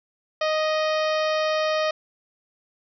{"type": "harmonic tone with a mistuned harmonic", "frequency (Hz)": 621, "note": "D#5", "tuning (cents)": -3, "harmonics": [1, 2, 3, 4, 5, 6, 7, 8, 9], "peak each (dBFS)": [-22, -28, -32, -34, -36, -38, -39, -40, -41], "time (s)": [0.41, 1.91], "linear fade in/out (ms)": 5, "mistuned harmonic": 3, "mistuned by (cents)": 17, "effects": []}